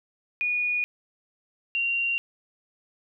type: tone pair in turn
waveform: sine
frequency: 2454 / 2762 Hz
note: D#7 / F7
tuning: -25 / -20 cents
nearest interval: major second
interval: 205 cents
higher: second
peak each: -23 dBFS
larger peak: neither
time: 0.41-0.84 / 1.75-2.18 s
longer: neither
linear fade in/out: 0 ms
effects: none